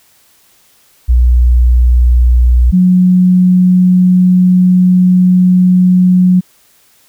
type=tone pair in turn; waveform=sine; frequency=60.8 / 182.19 Hz; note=B1 / F#3; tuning=-26 / -26 cents; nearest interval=octave + perfect fifth; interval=1900 cents; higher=second; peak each=-4 dBFS; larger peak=neither; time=1.08-2.72 / 2.72-6.41 s; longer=second; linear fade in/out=20 ms; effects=white hiss -49 dBFS RMS until 7.08 s